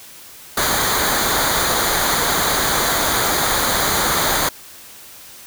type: noise with comb filter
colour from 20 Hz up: pink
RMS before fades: -18 dBFS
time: 0.57-4.49 s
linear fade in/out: 5 ms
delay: 0.37 ms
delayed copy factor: -0.7
effects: white hiss -40 dBFS RMS until 5.46 s